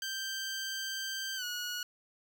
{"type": "tone with pitch glide", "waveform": "15% pulse", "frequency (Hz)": [1568, 1454.6], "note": ["G6", "F#6"], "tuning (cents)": [0, -30], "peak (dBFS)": -29, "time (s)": [0.02, 1.83], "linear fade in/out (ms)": 2, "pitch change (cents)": -130, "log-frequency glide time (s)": [1.36, 1.44], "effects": ["11-bit"]}